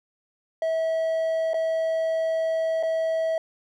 triangle tone with dropouts, 648 Hz, E5, 30 cents flat, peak -20 dBFS, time 0.62-3.38 s, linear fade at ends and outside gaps 2 ms, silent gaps 1.534-1.542 / 2.828-2.833 s, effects none

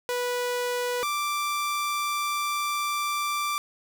sawtooth tone pair in turn, 490.9 / 1175.3 Hz, B4 / D6, -10 / +1 cents, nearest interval octave + minor third, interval 1511 cents, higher second, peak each -22 dBFS, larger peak neither, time 0.09-1.03 / 1.03-3.58 s, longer second, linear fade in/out 0 ms, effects none

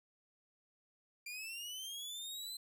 sawtooth linear sweep, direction up, 2374 to 4084 Hz, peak -40 dBFS, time 1.26-2.57 s, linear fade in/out 5 ms, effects none

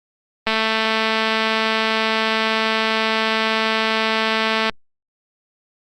click train, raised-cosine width 0.3 ms, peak -3 dBFS, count 935, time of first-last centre 0.47-4.696 s, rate 221 Hz, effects Opus 24 kbps

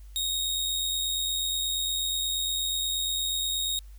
sawtooth tone with amplitude modulation, 3745 Hz, A#7, 7 cents sharp, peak -22 dBFS, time 0.16-3.79 s, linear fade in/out 0 ms, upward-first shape sine, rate 88.4 Hz, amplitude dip 35%, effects added 50 Hz sine -43 dBFS peak until 3.98 s + white hiss -63 dBFS RMS until 3.98 s

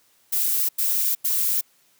violet noise bursts, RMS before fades -22 dBFS, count 3, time 0.32-1.612 s, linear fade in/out 10 ms, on 370 ms, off 91 ms, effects white hiss -61 dBFS RMS until 1.99 s + high-pass 100 Hz 12 dB/octave

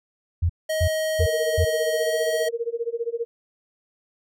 sine tone bursts, 85.4 Hz, F2, 38 cents flat, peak -17 dBFS, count 4, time 0.42-1.65 s, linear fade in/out 10 ms, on 75 ms, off 310 ms
square tone with pitch glide, 630 to 635.1 Hz, D#5 to D#5, +21 to +35 cents, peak -23 dBFS, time 0.69-2.49 s, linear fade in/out 10 ms, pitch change +14 cents, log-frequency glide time 1.94-2.18 s
sine tone with tremolo, 466.5 Hz, A#4, 1 cent sharp, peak -21 dBFS, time 1.2-3.25 s, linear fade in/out 0 ms, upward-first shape sine, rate 15 Hz, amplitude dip 95%
effects none

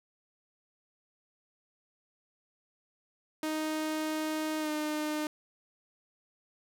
sawtooth tone with pitch glide, 311.1 to 304 Hz, D#4 to D#4, 0 to -40 cents, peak -27 dBFS, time 3.43-5.27 s, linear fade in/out 2 ms, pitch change -40 cents, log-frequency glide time 4.59-4.7 s, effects none

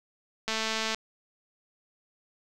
click train, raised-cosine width 0.2 ms, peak -13 dBFS, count 104, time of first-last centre 0.48-0.946 s, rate 221 Hz, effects none

